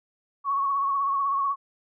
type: tone with vibrato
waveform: sine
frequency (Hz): 1108.7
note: C#6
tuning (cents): 0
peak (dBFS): -22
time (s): 0.44-1.56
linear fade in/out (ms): 50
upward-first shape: triangle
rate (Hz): 16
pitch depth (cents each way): 47
effects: none